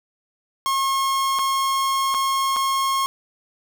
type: tone with dropouts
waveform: 45% pulse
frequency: 1081 Hz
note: C#6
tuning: 44 cents flat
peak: -19 dBFS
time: 0.66-3.06 s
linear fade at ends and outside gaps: 0 ms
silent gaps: 1.388-1.392 / 2.142-2.146 / 2.562-2.566 s
effects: none